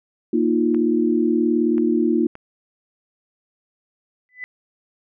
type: chord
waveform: sine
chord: Bb suspended fourth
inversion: none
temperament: just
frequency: 233.1 / 310.8 / 349.6 Hz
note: Bb3 / Eb4 / F4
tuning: 0 / -2 / +2 cents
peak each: -20 dBFS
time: 0.33-2.27 s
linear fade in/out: 5 ms
type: clicks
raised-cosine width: 0.5 ms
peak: -23 dBFS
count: 3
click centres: 0.746 / 1.781 / 2.354 s
type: tone with exponential growth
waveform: sine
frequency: 2000 Hz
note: B6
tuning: 21 cents sharp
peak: -25 dBFS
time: 4.29-4.44 s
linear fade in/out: 0 ms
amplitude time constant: 31 ms
effects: none